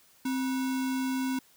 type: tone with sample-and-hold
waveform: sine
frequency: 261.6 Hz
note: C4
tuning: in tune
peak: -27 dBFS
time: 0.25-1.39 s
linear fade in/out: 5 ms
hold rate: 1225 Hz
effects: white hiss -61 dBFS RMS until 1.56 s